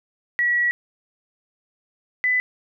sine tone pair in turn, 1929 / 2000 Hz, B6 / B6, -41 / +21 cents, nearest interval minor second, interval 62 cents, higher second, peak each -17 dBFS, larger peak neither, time 0.39-0.71 / 2.24-2.4 s, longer first, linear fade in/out 0 ms, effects none

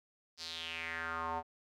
square tone with band-pass filter sweep, 82.41 Hz, E2, in tune, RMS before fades -40 dBFS, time 0.37-1.43 s, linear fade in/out 50 ms, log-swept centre 5000 to 800 Hz, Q 4.3, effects none

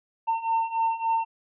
triangle beating tone pair, 904 / 907.5 Hz, A5 / A#5, +47 / -47 cents, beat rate 3.5 Hz, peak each -26 / -23 dBFS, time 0.27-1.25 s, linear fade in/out 20 ms, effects resampled to 8000 Hz

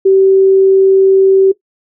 sine tone, 385.1 Hz, G4, 31 cents flat, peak -4 dBFS, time 0.05-1.52 s, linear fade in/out 10 ms, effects noise-tail reverb RT60 0.1 s tail -17 dB re dry

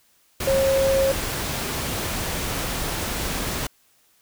sine tone in noise, 540 Hz, C#5, 45 cents flat, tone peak -17 dBFS, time 0.47-1.12 s, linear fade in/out 5 ms, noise pink, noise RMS -27 dBFS, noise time 0.4-3.67 s, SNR +7 dB, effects white hiss -61 dBFS RMS until 4.21 s

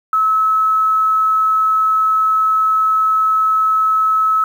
sine tone, 1295 Hz, E6, 31 cents flat, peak -11 dBFS, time 0.13-4.44 s, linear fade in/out 2 ms, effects 7-bit

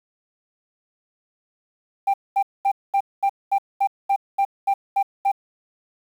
sine tone bursts, 791 Hz, G5, 15 cents sharp, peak -13 dBFS, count 12, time 2.07-5.318 s, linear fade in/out 10 ms, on 69 ms, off 220 ms, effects tanh soft clip ceiling -15 dBFS + 8-bit

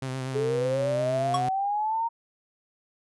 sawtooth tone with vibrato, 130.81 Hz, C3, in tune, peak -26 dBFS, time 0.02-1.49 s, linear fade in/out 5 ms, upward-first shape sine, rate 8.3 Hz, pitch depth 31 cents each way
sine linear sweep, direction up, 414.1 to 932.3 Hz, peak -24 dBFS, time 0.34-2.09 s, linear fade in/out 20 ms
square tone with exponential decay, 1108.7 Hz, C#6, in tune, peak -22 dBFS, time 1.34-1.43 s, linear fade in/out 5 ms, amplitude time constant 19 ms
effects resampled to 24000 Hz

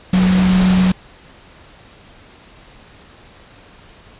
sine tone in noise, 185 Hz, F#3, in tune, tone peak -10 dBFS, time 0.13-0.92 s, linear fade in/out 5 ms, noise pink, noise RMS -22 dBFS, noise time 0.13-0.92 s, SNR +9 dB, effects pink hiss -44 dBFS RMS until 4.19 s + resampled to 8000 Hz

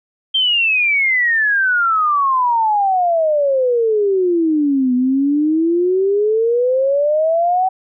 sine exponential two-way sweep, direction down then up, 3178 to 246.9 to 763 Hz, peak -12 dBFS, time 0.34-7.69 s, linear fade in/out 10 ms, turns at 4.94 s, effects none

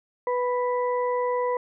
harmonic tone, 493.9 Hz, B4, in tune, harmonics 1 / 2 / 4, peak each -24 / -27 / -39 dBFS, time 0.27-1.57 s, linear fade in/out 2 ms, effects none

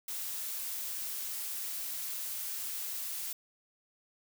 blue noise, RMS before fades -38 dBFS, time 0.08-3.33 s, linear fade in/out 5 ms, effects none

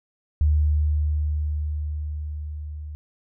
sine tone with level ramp, 75.3 Hz, D2, 44 cents sharp, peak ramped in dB -15 to -32 dBFS, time 0.41-2.95 s, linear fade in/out 0 ms, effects none

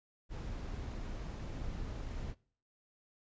brown noise, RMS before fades -41 dBFS, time 0.29-2.35 s, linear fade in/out 50 ms, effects noise-tail reverb RT60 0.5 s tail -23 dB re dry + resampled to 16000 Hz

